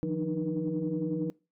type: tone cluster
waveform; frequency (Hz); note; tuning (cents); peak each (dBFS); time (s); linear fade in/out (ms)
sine; 156.1 / 176.2 / 300.3 / 311.2 / 481.5; D#3 / F3 / D4 / D#4 / B4; +6 / +16 / +39 / 0 / -44; -37 / -33 / -37 / -32 / -36; 0.03-1.3; 0
effects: noise-tail reverb RT60 0.3 s tail -24 dB re dry + tanh soft clip ceiling -18 dBFS